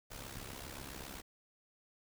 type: noise with amplitude modulation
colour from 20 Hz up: pink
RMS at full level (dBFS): -44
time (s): 0.1-1.22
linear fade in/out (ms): 20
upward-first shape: sine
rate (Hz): 67.5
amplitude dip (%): 70
effects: none